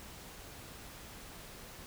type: silence
effects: pink hiss -50 dBFS RMS until 1.86 s